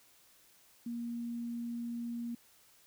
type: tone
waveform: sine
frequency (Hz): 235.8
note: A#3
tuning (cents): +20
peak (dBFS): -36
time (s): 0.86-2.35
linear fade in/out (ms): 5
effects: white hiss -64 dBFS RMS until 2.86 s